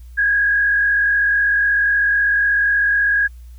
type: tone with frequency modulation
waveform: sine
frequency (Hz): 1645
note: G#6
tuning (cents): -17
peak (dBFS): -13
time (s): 0.17-3.28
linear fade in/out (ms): 20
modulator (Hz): 43.8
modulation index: 0.85
effects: added 60 Hz sine -35 dBFS peak until 3.58 s + white hiss -58 dBFS RMS until 3.58 s